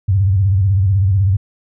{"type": "tone with vibrato", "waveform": "sine", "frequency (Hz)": 96.7, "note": "G2", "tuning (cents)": -23, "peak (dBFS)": -10, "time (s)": [0.08, 1.37], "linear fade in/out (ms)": 10, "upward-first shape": "square", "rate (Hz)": 16, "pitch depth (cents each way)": 100, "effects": []}